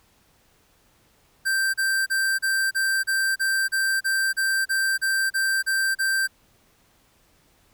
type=tone bursts; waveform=square; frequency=1568 Hz; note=G6; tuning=in tune; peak=-21 dBFS; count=15; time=1.45-6.276 s; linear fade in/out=20 ms; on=290 ms; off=34 ms; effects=pink hiss -61 dBFS RMS until 7.73 s